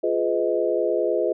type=chord; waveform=sine; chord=F half-diminished seventh; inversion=none; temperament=just; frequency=349.2 / 419.1 / 502.9 / 628.6 Hz; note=F4 / Ab4 / Cb5 / Eb5; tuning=0 / +16 / +31 / +18 cents; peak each=-25 dBFS; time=0.03-1.33 s; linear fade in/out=10 ms; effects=none